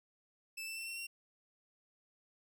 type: tone with pitch steps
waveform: sawtooth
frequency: 2637 / 2663 / 2689 / 2716 / 2743 Hz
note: E7 / E7 / E7 / F7 / F7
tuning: 0 / +17 / +34 / -49 / -32 cents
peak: -38 dBFS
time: 0.57-1.07 s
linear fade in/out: 10 ms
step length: 100 ms
effects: none